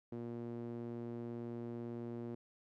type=tone with band-pass filter; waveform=sawtooth; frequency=118.1 Hz; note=A#2; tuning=23 cents sharp; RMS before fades=-44 dBFS; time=0.12-2.35 s; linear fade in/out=5 ms; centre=310 Hz; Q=1.8; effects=none